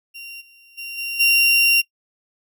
35% pulse tone with level steps, 2763 Hz, F7, 19 cents flat, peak -32 / -46 / -28 / -23 / -11 dBFS, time 0.14-1.82 s, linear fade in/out 20 ms, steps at 0.4 / 0.77 / 0.97 / 1.19 s, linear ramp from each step 20 ms, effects noise-tail reverb RT60 0.1 s tail -21 dB re dry

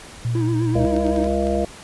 sine tone, 118.1 Hz, A#2, 23 cents sharp, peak -19 dBFS, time 0.25-0.85 s, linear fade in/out 0 ms
triangle tone with vibrato, 323.9 Hz, E4, 30 cents flat, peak -19 dBFS, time 0.35-1.27 s, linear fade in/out 2 ms, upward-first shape sine, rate 7.9 Hz, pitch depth 78 cents each way
harmonic tone, 68.1 Hz, C#2, 30 cents flat, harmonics 1 / 3 / 5 / 7 / 9 / 10, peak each -25 / -25 / -25 / -25 / -25 / -25 dBFS, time 0.75-1.65 s, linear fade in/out 5 ms
clicks, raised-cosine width 0.2 ms, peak -19 dBFS, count 5, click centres 0.965 / 1.066 / 1.163 / 1.243 / 1.47 s
effects pink hiss -40 dBFS RMS until 1.83 s + resampled to 24000 Hz

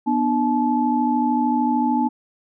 sine tone cluster, 245.7 / 299 / 864 Hz, B3 / D4 / A5, -9 / +31 / -32 cents, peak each -20 / -23 / -21 dBFS, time 0.06-2.09 s, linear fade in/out 20 ms, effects none

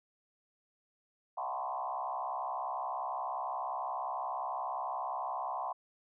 sine tone with frequency modulation, 880 Hz, A5, in tune, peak -34 dBFS, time 1.37-5.73 s, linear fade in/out 10 ms, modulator 65.7 Hz, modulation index 3.2, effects none

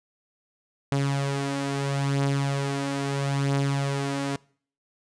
sawtooth beating tone pair, 138.59 / 139.35 Hz, C#3 / C#3, 0 / +9 cents, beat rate 0.76 Hz, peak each -26 / -21 dBFS, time 0.92-4.36 s, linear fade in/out 0 ms, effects noise-tail reverb RT60 0.5 s tail -24 dB re dry + resampled to 22050 Hz

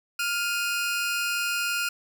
sawtooth tone pair together, 1404.8 / 2503 Hz, F6 / D#7, +10 / +10 cents, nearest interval minor seventh, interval 1000 cents, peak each -23 / -27 dBFS, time 0.19-1.89 s, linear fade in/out 5 ms, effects none

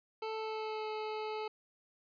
25% pulse tone with pitch glide, 440 to 431.4 Hz, A4 to A4, 0 to -34 cents, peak -33 dBFS, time 0.22-1.48 s, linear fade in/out 5 ms, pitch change -34 cents, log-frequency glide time 0.35-0.89 s, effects resampled to 11025 Hz

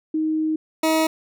sine / 20% pulse tone pair in turn, 313.3 / 318.2 Hz, D#4 / D#4, +12 / +39 cents, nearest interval unison, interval 27 cents, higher second, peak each -19 / -12 dBFS, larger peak second, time 0.14-0.56 / 0.83-1.07 s, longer first, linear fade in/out 5 ms, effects none

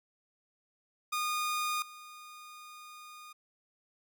sawtooth tone with level steps, 1225 Hz, D#6, 27 cents flat, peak -27 / -44 dBFS, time 1.12-3.33 s, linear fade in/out 10 ms, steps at 1.82 s, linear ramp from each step 2 ms, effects none

